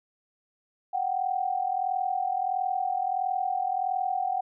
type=tone pair together; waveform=sine; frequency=733 / 774.5 Hz; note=F#5 / G5; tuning=-16 / -21 cents; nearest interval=minor second; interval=95 cents; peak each=-28 / -28 dBFS; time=0.93-4.41 s; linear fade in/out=10 ms; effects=none